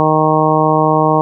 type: harmonic tone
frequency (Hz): 155.56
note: D#3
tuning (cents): 0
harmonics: 1 / 2 / 3 / 4 / 5 / 6 / 7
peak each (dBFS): -17 / -17 / -17 / -17 / -17 / -17 / -17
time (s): 0-1.21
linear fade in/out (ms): 0
effects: none